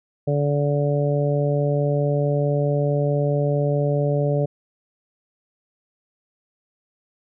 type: harmonic tone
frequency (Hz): 144.6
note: D3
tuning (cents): -27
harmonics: 1 / 2 / 3 / 4 / 5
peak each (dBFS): -20 / -30 / -25 / -24 / -35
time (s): 0.27-4.46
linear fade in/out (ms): 10
effects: none